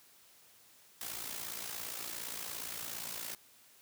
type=noise with amplitude modulation; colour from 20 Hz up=white; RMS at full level=-39 dBFS; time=1.01-3.35 s; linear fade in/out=2 ms; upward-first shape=sine; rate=57.3 Hz; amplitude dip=65%; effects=white hiss -62 dBFS RMS until 3.81 s + high-pass 80 Hz 12 dB/octave